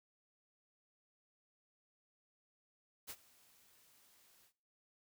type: noise with ADSR envelope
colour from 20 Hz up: white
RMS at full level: -45 dBFS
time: 3.07-4.53 s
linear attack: 28 ms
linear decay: 56 ms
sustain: -23 dB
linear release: 83 ms
effects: noise-tail reverb RT60 0.5 s tail -20 dB re dry